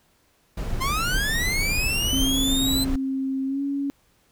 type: noise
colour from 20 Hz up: brown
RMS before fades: -27 dBFS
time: 0.57-2.96 s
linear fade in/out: 5 ms
type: linear sweep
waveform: sawtooth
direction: up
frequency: 1016 to 4085 Hz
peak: -20 dBFS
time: 0.8-2.85 s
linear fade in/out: 20 ms
type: tone with pitch glide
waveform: sine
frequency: 267.1 to 279.7 Hz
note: C4 to C#4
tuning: +36 to +16 cents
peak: -23 dBFS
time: 2.13-3.9 s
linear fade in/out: 0 ms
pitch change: +80 cents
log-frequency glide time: 3.46-3.62 s
effects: pink hiss -63 dBFS RMS until 4.31 s